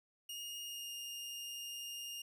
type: tone with pitch glide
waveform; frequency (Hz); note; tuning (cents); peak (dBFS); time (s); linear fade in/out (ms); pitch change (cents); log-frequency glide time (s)
sawtooth; 2851 to 2828; F7 to F7; +35 to +21; -40; 0.29-2.22; 5; -14; 0.62-0.95
effects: none